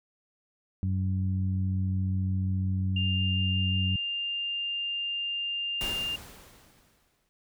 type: harmonic tone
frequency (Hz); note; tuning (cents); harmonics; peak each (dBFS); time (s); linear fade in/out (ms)
94.4; F#2; +35; 1 / 2 / 3; -26 / -32 / -46; 0.83-3.96; 0
type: tone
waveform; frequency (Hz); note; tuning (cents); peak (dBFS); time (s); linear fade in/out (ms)
sine; 2800; F7; +4; -29; 2.96-6.16; 5
type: noise with exponential decay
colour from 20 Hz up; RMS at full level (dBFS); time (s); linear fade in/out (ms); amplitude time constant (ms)
pink; -35; 5.81-7.29; 0; 320
effects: none